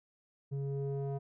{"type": "tone with low-pass filter sweep", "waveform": "square", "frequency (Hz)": 138.6, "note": "C#3", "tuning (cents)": 0, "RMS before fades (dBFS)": -36, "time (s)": [0.51, 1.19], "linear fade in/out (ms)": 20, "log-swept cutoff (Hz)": [290, 630], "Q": 2.3, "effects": []}